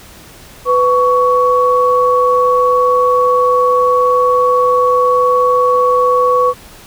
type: tone pair together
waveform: sine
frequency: 498.8 / 1119.8 Hz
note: B4 / C#6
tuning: +17 / +17 cents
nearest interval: octave + major second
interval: 1400 cents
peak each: -11 dBFS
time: 0.65-6.54 s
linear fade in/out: 50 ms
effects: pink hiss -38 dBFS RMS until 6.86 s